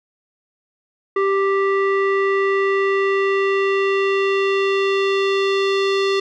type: tone with low-pass filter sweep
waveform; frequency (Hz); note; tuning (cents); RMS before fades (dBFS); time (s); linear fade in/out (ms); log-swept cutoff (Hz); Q
square; 392; G4; 0; -18; 1.16-6.2; 5; 1600 to 4000; 2.1
effects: none